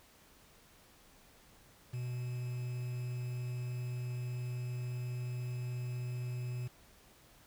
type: tone with quantisation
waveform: triangle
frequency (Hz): 123.47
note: B2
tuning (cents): 0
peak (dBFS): -34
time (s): 1.93-6.68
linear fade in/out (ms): 10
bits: 9
effects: pink hiss -62 dBFS RMS until 7.46 s